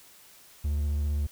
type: tone with vibrato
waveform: triangle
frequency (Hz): 73.42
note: D2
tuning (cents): 0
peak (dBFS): -23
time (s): 0.64-1.27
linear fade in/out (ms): 10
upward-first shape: square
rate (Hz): 15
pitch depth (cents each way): 19
effects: white hiss -54 dBFS RMS until 1.31 s